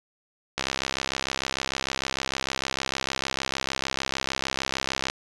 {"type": "click train", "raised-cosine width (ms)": 0.2, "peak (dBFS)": -8, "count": 302, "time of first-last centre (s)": [0.58, 5.1], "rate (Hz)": 66.6, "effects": ["resampled to 22050 Hz"]}